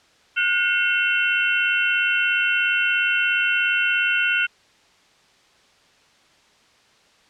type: tone cluster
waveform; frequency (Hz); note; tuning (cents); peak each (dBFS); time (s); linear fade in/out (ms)
sine; 1447 / 1544 / 2167 / 2712 / 3076; F#6 / G6 / C#7 / E7 / G7; -39 / -27 / -40 / +49 / -33; -21 / -30 / -29 / -21 / -28; 0.36-4.47; 20
effects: white hiss -56 dBFS RMS until 7.29 s + low-pass 5000 Hz 12 dB/octave